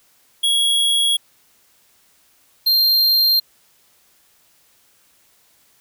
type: tone pair in turn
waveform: square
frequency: 3322 / 4185 Hz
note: G#7 / C8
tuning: 0 / 0 cents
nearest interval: major third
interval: 400 cents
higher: second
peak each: -15 / -13 dBFS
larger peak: second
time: 0.43-1.17 / 2.66-3.4 s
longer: neither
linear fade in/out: 10 ms
effects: white hiss -57 dBFS RMS until 5.8 s